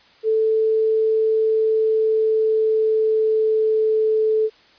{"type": "tone with pitch glide", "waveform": "sine", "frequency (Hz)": [440, 436.2], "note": ["A4", "A4"], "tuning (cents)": [0, -15], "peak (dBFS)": -15, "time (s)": [0.23, 4.5], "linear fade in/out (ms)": 50, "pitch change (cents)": -15, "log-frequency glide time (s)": [1.43, 4.2], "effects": ["white hiss -52 dBFS RMS until 4.78 s", "resampled to 11025 Hz"]}